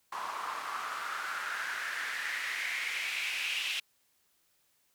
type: noise with band-pass filter sweep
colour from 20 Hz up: white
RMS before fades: -36 dBFS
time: 0.12-3.8 s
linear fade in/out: 5 ms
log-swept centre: 1000 to 2800 Hz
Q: 4.3
effects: white hiss -72 dBFS RMS until 4.94 s

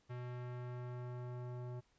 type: tone with low-pass filter sweep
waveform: square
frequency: 123.47 Hz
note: B2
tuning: in tune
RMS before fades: -45 dBFS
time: 0.09-1.81 s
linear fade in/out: 20 ms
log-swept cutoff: 2200 to 860 Hz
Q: 0.89
effects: pink hiss -75 dBFS RMS until 1.98 s + resampled to 16000 Hz

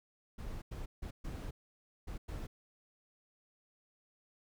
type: noise bursts at uneven times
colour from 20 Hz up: brown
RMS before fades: -42 dBFS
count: 6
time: 0.38-0.62 / 0.71-0.86 / 1.02-1.11 / 1.24-1.51 / 2.07-2.18 / 2.28-2.47 s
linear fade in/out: 10 ms
effects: none

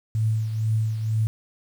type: tone with tremolo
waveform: sine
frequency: 110 Hz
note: A2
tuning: in tune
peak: -18 dBFS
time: 0.15-1.27 s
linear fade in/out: 0 ms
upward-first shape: triangle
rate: 2.1 Hz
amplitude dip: 60%
effects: 8-bit

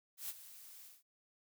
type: noise with ADSR envelope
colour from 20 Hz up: blue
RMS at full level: -41 dBFS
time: 0.17-1.03 s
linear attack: 120 ms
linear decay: 38 ms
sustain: -14 dB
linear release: 180 ms
effects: none

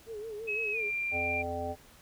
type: tone with vibrato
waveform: sine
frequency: 433.8 Hz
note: A4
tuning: 25 cents flat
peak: -37 dBFS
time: 0.06-0.92 s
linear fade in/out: 50 ms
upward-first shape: sine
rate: 5.9 Hz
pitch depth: 90 cents each way
type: tone with pitch glide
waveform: sine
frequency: 2564 to 2379 Hz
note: E7 to D7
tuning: -49 to +22 cents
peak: -30 dBFS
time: 0.47-1.43 s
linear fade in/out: 20 ms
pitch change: -129 cents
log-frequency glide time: 0.72-0.81 s
type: harmonic tone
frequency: 85.8 Hz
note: F2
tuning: 30 cents flat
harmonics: 1 / 3 / 5 / 7 / 9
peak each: -40 / -42 / -40 / -37 / -37 dBFS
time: 1.11-1.76 s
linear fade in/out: 50 ms
effects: pink hiss -57 dBFS RMS until 2.01 s

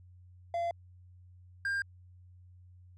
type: tone pair in turn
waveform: triangle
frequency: 684 / 1599.8 Hz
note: F5 / G6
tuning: -36 / +35 cents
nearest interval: octave + minor third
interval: 1471 cents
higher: second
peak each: -28 dBFS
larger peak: neither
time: 0.54-0.71 / 1.65-1.82 s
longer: neither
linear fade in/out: 2 ms
effects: added 90 Hz sine -53 dBFS peak until 2.97 s + resampled to 24000 Hz

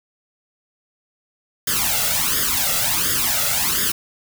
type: noise with flanger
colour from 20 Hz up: white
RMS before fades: -20 dBFS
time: 1.67-3.92 s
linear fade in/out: 5 ms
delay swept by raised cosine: 0.59 to 1.51 ms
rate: 1.4 Hz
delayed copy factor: +0.85
effects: none

